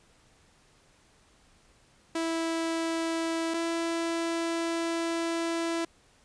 sawtooth tone pair in turn, 328.8 / 333.2 Hz, E4 / E4, -4 / +19 cents, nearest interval unison, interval 23 cents, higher second, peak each -24 dBFS, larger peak neither, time 2.15-3.54 / 3.54-5.85 s, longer second, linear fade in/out 5 ms, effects pink hiss -62 dBFS RMS until 6.24 s + resampled to 22050 Hz

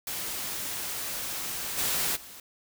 white noise with level steps, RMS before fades -34 / -28 / -46 dBFS, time 0.07-2.4 s, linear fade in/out 2 ms, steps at 1.77 / 2.15 s, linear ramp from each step 20 ms, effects none

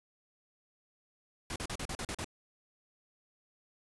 pink noise bursts, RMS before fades -38 dBFS, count 8, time 1.5-2.245 s, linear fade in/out 2 ms, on 59 ms, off 39 ms, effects resampled to 24000 Hz

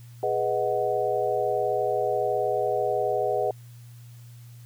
sine chord, G# minor seventh, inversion none, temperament equal with one note detuned, 415.3 / 493.9 / 628 / 740 Hz, G#4 / B4 / D#5 / F#5, 0 / 0 / +16 / 0 cents, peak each -28 dBFS, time 0.23-3.51 s, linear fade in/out 2 ms, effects added 119 Hz sine -43 dBFS peak until 4.65 s + white hiss -58 dBFS RMS until 4.65 s

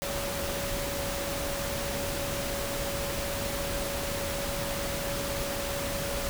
sine tone in noise, 562 Hz, C#5, 24 cents sharp, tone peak -35 dBFS, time 0.02-6.29 s, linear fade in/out 0 ms, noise pink, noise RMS -33 dBFS, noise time 0.02-6.29 s, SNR -5 dB, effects none

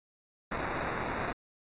violet noise with sample-and-hold, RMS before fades -34 dBFS, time 0.51-1.33 s, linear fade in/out 10 ms, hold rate 3150 Hz, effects resampled to 8000 Hz

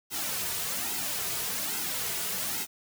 white noise with flanger, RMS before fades -32 dBFS, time 0.1-2.67 s, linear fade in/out 50 ms, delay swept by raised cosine 1.7 to 3.8 ms, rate 1.2 Hz, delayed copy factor -0.75, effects none

